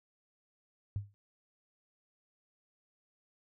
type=tone with exponential decay; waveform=sine; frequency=101.3 Hz; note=G#2; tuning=43 cents flat; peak=-29 dBFS; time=0.96-1.14 s; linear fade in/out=0 ms; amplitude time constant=37 ms; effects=none